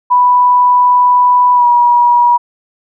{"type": "tone with pitch glide", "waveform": "sine", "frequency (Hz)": [987.8, 963.6], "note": ["B5", "B5"], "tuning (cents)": [0, -43], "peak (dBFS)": -5, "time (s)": [0.1, 2.38], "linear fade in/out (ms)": 20, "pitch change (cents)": -43, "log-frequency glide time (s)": [1.54, 1.66], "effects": []}